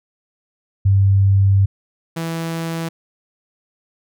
sine / sawtooth tone pair in turn, 98 / 164.82 Hz, G2 / E3, 0 / 0 cents, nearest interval major sixth, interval 900 cents, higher second, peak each -10 / -18 dBFS, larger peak first, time 0.85-1.66 / 2.16-2.89 s, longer first, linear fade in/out 10 ms, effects none

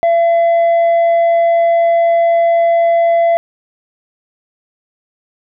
sine tone with tanh clipping, 676 Hz, E5, 43 cents sharp, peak -9 dBFS, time 0.03-3.37 s, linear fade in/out 0 ms, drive 3 dB, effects none

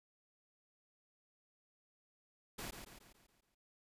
pink noise with echo, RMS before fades -45 dBFS, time 2.58-2.71 s, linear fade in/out 10 ms, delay 140 ms, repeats 6, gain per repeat -6 dB, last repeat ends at 3.55 s, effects resampled to 32000 Hz

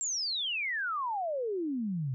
sine exponential sweep, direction down, 7600 to 123 Hz, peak -30 dBFS, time 0.01-2.14 s, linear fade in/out 0 ms, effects none

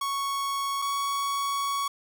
45% pulse tone pair in turn, 1108.7 / 1118.3 Hz, C#6 / C#6, 0 / +15 cents, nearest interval unison, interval 15 cents, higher second, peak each -27 / -26 dBFS, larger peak second, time 0.01-0.82 / 0.82-1.88 s, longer second, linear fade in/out 5 ms, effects none

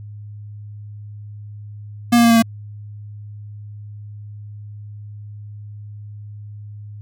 square tone with pitch steps, 238 / 235.3 / 232.6 / 229.9 / 227.3 Hz, A#3 / A#3 / A#3 / A#3 / A#3, +36 / +16 / -4 / -24 / -43 cents, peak -10 dBFS, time 2.12-2.425 s, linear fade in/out 10 ms, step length 61 ms, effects added 104 Hz sine -32 dBFS peak until 7.01 s

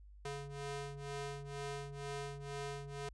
sawtooth ring-modulated tone, 282.1 Hz, C#4, 30 cents sharp, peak -35 dBFS, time 0.25-3.09 s, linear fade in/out 5 ms, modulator 140 Hz, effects added 50 Hz sine -54 dBFS peak until 3.13 s + resampled to 22050 Hz

